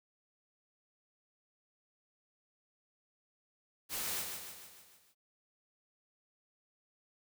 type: noise with echo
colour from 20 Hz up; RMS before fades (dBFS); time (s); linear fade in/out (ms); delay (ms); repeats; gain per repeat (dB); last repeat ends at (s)
white; -38; 3.89-4.25; 50; 150; 6; -5; 5.15
effects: none